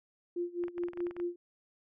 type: tone with tremolo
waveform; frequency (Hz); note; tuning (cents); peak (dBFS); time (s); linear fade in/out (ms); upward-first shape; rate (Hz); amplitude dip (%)
sine; 349.2; F4; 0; -30; 0.36-1.36; 5; sine; 4.8; 90
type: clicks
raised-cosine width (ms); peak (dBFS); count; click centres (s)
0.5; -32; 12; 0.638 / 0.682 / 0.781 / 0.836 / 0.885 / 0.934 / 0.974 / 1.005 / 1.068 / 1.11 / 1.166 / 1.2
effects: none